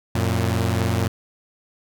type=tone pair together; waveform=sawtooth; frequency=90.7 / 114.68 Hz; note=F#2 / A#2; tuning=-34 / -28 cents; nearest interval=major third; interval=406 cents; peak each=-18 dBFS; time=0.15-1.08 s; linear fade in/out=5 ms; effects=none